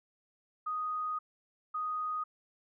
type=tone bursts at uneven times; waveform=sine; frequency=1244.5 Hz; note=D#6; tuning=in tune; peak=-32 dBFS; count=2; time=0.66-1.19 / 1.74-2.24 s; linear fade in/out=10 ms; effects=none